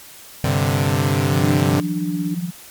sawtooth chord, G suspended fourth, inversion none, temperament equal, 98 / 130.81 / 146.83 Hz, G2 / C3 / D3, 0 / 0 / 0 cents, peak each -17 / -16 / -16 dBFS, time 0.44-1.8 s, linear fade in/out 0 ms
sine tone with tremolo, 174.61 Hz, F3, in tune, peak -18 dBFS, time 1.31-2.51 s, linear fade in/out 20 ms, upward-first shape sine, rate 17 Hz, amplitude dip 75%
sine tone with vibrato, 294.6 Hz, D4, 6 cents sharp, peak -23 dBFS, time 1.41-2.35 s, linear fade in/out 10 ms, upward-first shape triangle, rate 2.2 Hz, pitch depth 21 cents each way
effects white hiss -41 dBFS RMS until 2.7 s + MP3 96 kbps

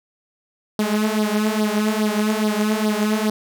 sawtooth tone with flanger, 213.3 Hz, G#3, 46 cents sharp, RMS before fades -20 dBFS, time 0.79-3.3 s, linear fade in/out 2 ms, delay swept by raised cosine 0.2 to 5.5 ms, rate 2.4 Hz, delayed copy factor +0.75, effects none

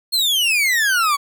40% pulse exponential sweep, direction down, 4320 to 1108.7 Hz, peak -14 dBFS, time 0.12-1.17 s, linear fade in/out 20 ms, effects none

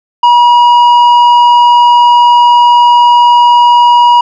sine tone with tanh clipping, 962 Hz, B5, 46 cents flat, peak -3 dBFS, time 0.23-4.21 s, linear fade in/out 5 ms, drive 7 dB, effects none

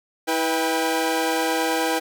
sawtooth tone cluster, 324.3 / 491.1 / 795 Hz, E4 / B4 / G5, -28 / -10 / +24 cents, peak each -21 dBFS, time 0.27-2 s, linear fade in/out 20 ms, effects none

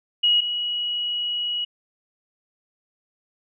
sine tone pair in turn, 2900 / 2913 Hz, F#7 / F#7, -35 / -28 cents, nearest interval unison, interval 7 cents, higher second, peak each -15 / -23 dBFS, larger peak first, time 0.23-0.41 / 0.41-1.65 s, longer second, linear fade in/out 10 ms, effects none

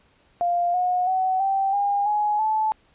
sine tone with pitch steps, 698.5 / 724.4 / 751.2 / 779.1 / 807.9 / 837.9 / 868.9 Hz, F5 / F#5 / F#5 / G5 / G#5 / G#5 / A5, 0 / -37 / +26 / -11 / -48 / +15 / -22 cents, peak -19 dBFS, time 0.41-2.72 s, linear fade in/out 0 ms, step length 330 ms, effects pink hiss -60 dBFS RMS until 2.94 s + resampled to 8000 Hz

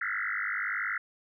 sine tone with frequency modulation, 1700 Hz, G#6, 40 cents sharp, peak -29 dBFS, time 0.01-0.98 s, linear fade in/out 5 ms, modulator 50.5 Hz, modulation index 7.2, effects none

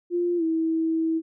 sine tone with pitch glide, 349.4 to 324.1 Hz, F4 to E4, +1 to -29 cents, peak -21 dBFS, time 0.1-1.22 s, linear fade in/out 50 ms, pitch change -130 cents, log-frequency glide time 0.37-0.43 s, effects none

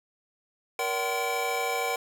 square tone cluster, 472.3 / 573 / 760 / 1038 / 2313 Hz, A#4 / D5 / F#5 / C6 / D7, +23 / -43 / +46 / -14 / -27 cents, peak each -33 / -37 / -32 / -36 / -34 dBFS, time 0.79-1.96 s, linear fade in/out 2 ms, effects none

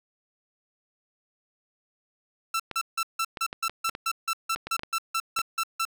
sawtooth tone bursts, 1337 Hz, E6, 24 cents sharp, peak -21 dBFS, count 16, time 2.54-5.852 s, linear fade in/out 5 ms, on 57 ms, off 160 ms
clicks, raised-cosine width 0.3 ms, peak -18 dBFS, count 11, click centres 2.713 / 3.372 / 3.529 / 3.696 / 3.893 / 3.951 / 4.56 / 4.67 / 4.794 / 4.834 / 5.39 s
effects none

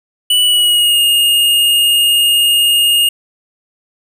square tone with pitch glide, 2960 to 2844 Hz, F#7 to F7, 0 to +31 cents, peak -9 dBFS, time 0.3-3.09 s, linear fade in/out 5 ms, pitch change -69 cents, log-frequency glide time 0.42-1 s, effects none

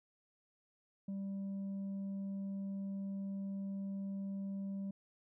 sine tone with tanh clipping, 196 Hz, G3, in tune, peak -39 dBFS, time 1.08-4.91 s, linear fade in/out 5 ms, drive 3 dB, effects none

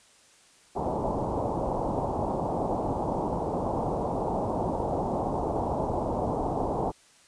white low-pass noise, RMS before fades -29 dBFS, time 0.75-6.92 s, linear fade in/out 20 ms, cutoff 930 Hz, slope 48 dB/octave, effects white hiss -58 dBFS RMS until 7.27 s + resampled to 22050 Hz

